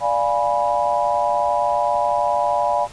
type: chord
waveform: sine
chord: D diminished seventh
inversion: none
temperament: equal with one note detuned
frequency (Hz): 587.3 / 698.5 / 830.6 / 982.1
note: D5 / F5 / Ab5 / Cb6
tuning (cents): 0 / 0 / 0 / -10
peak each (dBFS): -22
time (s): 0-2.88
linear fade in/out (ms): 50
effects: pink hiss -42 dBFS RMS until 2.92 s + resampled to 22050 Hz